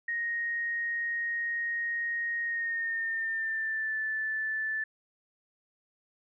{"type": "tone with pitch glide", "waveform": "sine", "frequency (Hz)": [1869, 1753.9], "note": ["A#6", "A6"], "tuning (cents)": [4, -6], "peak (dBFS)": -29, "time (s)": [0.08, 4.84], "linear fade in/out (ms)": 5, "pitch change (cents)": -110, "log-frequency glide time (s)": [2.43, 3.96], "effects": []}